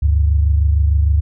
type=tone pair together; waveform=sine; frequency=72.61 / 99.2 Hz; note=D2 / G2; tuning=-19 / +21 cents; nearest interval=perfect fourth; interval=540 cents; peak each=-11 / -19 dBFS; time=0.02-1.21 s; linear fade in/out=10 ms; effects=none